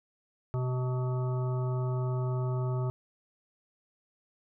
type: harmonic tone with a mistuned harmonic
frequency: 126.9 Hz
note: B2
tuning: 47 cents sharp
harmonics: 1 / 3 / 5 / 7 / 9 / 10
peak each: -28 / -38 / -42 / -45 / -47 / -48 dBFS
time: 0.54-2.9 s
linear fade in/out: 0 ms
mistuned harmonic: 9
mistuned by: -15 cents
effects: none